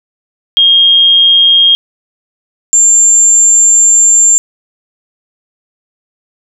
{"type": "tone pair in turn", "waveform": "sine", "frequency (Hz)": [3238, 7305], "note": ["G#7", "A#8"], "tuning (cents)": [-45, -36], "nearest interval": "octave + major second", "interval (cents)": 1409, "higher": "second", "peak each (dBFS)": -3, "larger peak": "neither", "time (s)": [[0.57, 1.75], [2.73, 4.38]], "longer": "second", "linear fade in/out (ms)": 0, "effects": []}